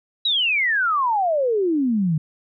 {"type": "exponential sweep", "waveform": "sine", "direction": "down", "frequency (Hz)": [3952, 148.7], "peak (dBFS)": -17, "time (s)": [0.25, 2.18], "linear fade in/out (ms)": 5, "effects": []}